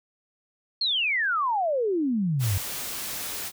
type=exponential sweep; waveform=sine; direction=down; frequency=4374 to 88.7 Hz; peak=-22 dBFS; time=0.81-2.58 s; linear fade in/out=5 ms
type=noise; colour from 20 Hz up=white; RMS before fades=-33 dBFS; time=2.39-3.52 s; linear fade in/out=50 ms
effects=none